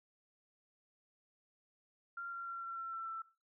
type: tone with pitch steps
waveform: sine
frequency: 1385 / 1376.2 / 1367.5 / 1358.8 / 1350.2 / 1341.7 / 1333.2 Hz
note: F6 / F6 / F6 / F6 / E6 / E6 / E6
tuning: -15 / -26 / -37 / -48 / +41 / +30 / +19 cents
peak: -40 dBFS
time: 2.17-3.22 s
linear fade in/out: 5 ms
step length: 150 ms
effects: noise-tail reverb RT60 0.3 s tail -17 dB re dry